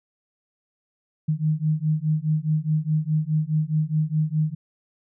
sine beating tone pair, 152.5 / 157.3 Hz, D#3 / D#3, -34 / +19 cents, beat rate 4.8 Hz, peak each -23 dBFS, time 1.28-4.55 s, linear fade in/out 10 ms, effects none

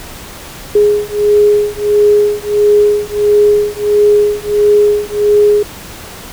sine beating tone pair, 414.7 / 416.2 Hz, G#4 / G#4, -3 / +4 cents, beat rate 1.5 Hz, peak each -10 dBFS, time 0.75-5.63 s, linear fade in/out 5 ms, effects pink hiss -30 dBFS RMS until 6.32 s

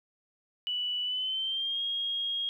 sine tone with pitch glide, 2960 to 3265 Hz, F#7 to G#7, 0 to -30 cents, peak -29 dBFS, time 0.67-2.49 s, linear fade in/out 0 ms, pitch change +170 cents, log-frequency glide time 1.03-1.82 s, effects 11-bit

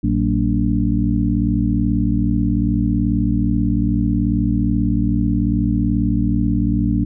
harmonic tone with a mistuned harmonic, 58.27 Hz, A#1, in tune, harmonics 1 / 2 / 3 / 4 / 5, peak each -21 / -21 / -21 / -21 / -21 dBFS, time 0.03-7.05 s, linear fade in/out 10 ms, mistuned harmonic 3, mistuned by +150 cents, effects none

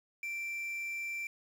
triangle tone with quantisation, 2349 Hz, D7, in tune, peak -34 dBFS, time 0.23-1.27 s, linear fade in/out 2 ms, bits 9, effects none

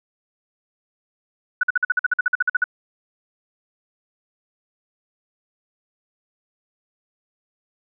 sine tone bursts, 1480 Hz, F#6, in tune, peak -14 dBFS, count 15, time 1.61-2.641 s, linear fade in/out 5 ms, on 23 ms, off 49 ms, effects none

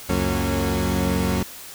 30% pulse tone cluster, 69 / 91.3 / 183.4 / 229.2 / 274 Hz, C#2 / F#2 / F#3 / A#3 / C#4, -7 / -23 / -15 / -29 / -20 cents, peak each -24 dBFS, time 0.09-1.43 s, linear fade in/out 5 ms, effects white hiss -39 dBFS RMS until 1.74 s

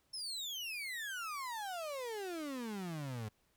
35% pulse exponential sweep, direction down, 5360 to 103.83 Hz, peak -38 dBFS, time 0.13-3.29 s, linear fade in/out 10 ms, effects pink hiss -75 dBFS RMS until 3.56 s

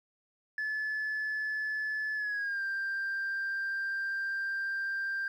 sine tone with pitch glide, 1727 to 1583.7 Hz, A6 to G6, -33 to +17 cents, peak -29 dBFS, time 0.58-5.28 s, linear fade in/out 2 ms, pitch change -150 cents, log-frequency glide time 2.15-2.62 s, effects tanh soft clip ceiling -29 dBFS + 11-bit

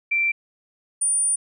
sine tone pair in turn, 2349 / 9350 Hz, D7 / D9, 0 / -9 cents, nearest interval 2 octaves, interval 2391 cents, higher second, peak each -18 dBFS, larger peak neither, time 0.11-0.32 / 1.01-1.36 s, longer second, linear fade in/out 10 ms, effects none

